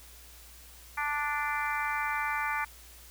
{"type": "harmonic tone", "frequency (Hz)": 293.7, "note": "D4", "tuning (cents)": 0, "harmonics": [3, 4, 5, 6, 7, 8], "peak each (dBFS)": [-34, -35, -36, -37, -37, -38], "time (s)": [0.97, 2.65], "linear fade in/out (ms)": 10, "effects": ["added 59 Hz sine -53 dBFS peak until 3.1 s", "white hiss -53 dBFS RMS until 3.1 s"]}